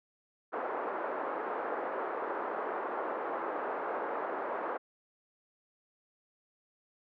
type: band-pass noise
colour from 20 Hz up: pink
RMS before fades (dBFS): -36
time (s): 0.52-4.78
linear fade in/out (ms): 20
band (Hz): 380 to 1400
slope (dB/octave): 24
effects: none